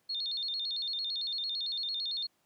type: tone with vibrato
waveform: sine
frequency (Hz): 3948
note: B7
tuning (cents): -1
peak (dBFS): -32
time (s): 0.09-2.27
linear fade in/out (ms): 10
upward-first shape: square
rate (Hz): 8.9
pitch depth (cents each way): 150
effects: pink hiss -73 dBFS RMS until 2.45 s + high-pass 150 Hz 12 dB/octave